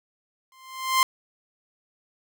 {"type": "tone with exponential growth", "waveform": "sawtooth", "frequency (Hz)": 1046.5, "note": "C6", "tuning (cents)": 0, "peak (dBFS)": -11, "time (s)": [0.52, 1.03], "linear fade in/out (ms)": 1, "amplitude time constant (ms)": 110, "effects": []}